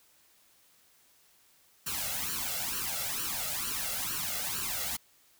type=noise with flanger; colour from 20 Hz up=white; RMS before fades=-34 dBFS; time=1.86-4.97 s; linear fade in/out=10 ms; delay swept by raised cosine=0.69 to 1.49 ms; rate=2.2 Hz; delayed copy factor=+0.85; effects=white hiss -64 dBFS RMS until 5.39 s